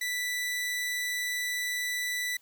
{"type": "tone", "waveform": "sawtooth", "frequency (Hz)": 1975.5, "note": "B6", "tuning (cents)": 0, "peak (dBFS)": -26, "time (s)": [0.01, 2.37], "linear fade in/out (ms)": 5, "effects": ["white hiss -63 dBFS RMS until 2.41 s"]}